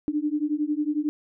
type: beating tone pair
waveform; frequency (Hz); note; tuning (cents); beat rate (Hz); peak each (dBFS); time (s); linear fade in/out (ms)
sine; 293.7 / 304.7; D4 / D#4; 0 / -36; 11; -26; 0.08-1.09; 0
effects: none